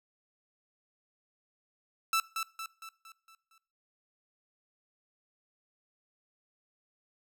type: tone with echo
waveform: sawtooth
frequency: 1323 Hz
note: E6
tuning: 6 cents sharp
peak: -22 dBFS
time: 2.13-2.2 s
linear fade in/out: 2 ms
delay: 230 ms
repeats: 6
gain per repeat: -6 dB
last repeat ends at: 3.58 s
effects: noise-tail reverb RT60 0.4 s tail -20 dB re dry